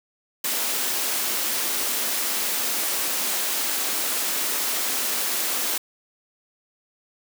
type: high-pass noise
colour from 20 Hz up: white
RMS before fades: -25 dBFS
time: 0.44-5.78 s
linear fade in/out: 5 ms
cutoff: 210 Hz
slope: 48 dB/octave
effects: none